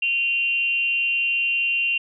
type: tone with frequency modulation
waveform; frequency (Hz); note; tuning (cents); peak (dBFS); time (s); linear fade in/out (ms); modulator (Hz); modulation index
sine; 2765; F7; -18; -19; 0.02-1.98; 5; 293; 0.36
effects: none